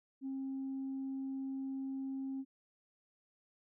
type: tone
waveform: sine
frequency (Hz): 268.3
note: C4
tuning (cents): +44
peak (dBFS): -36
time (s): 0.21-2.45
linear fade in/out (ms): 50
effects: tanh soft clip ceiling -34 dBFS